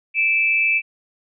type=tone pair together; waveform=sine; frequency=2343 / 2615 Hz; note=D7 / E7; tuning=-5 / -15 cents; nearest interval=major second; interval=190 cents; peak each=-18 dBFS; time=0.14-0.82 s; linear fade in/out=50 ms; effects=none